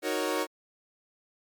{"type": "chord", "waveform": "sawtooth", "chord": "D# minor seventh", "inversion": "none", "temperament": "equal", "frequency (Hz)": [311.1, 370, 466.2, 554.4], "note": ["D#4", "F#4", "A#4", "C#5"], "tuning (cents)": [0, 0, 0, 0], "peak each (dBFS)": -29, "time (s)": [0.02, 0.47], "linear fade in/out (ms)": 50, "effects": ["MP3 96 kbps"]}